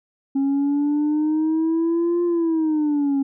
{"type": "exponential two-way sweep", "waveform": "sine", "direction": "up then down", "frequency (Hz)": [272, 349.2, 272], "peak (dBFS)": -15, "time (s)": [0.35, 3.23], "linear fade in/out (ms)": 10, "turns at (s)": 2.24, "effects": ["tanh soft clip ceiling -16 dBFS"]}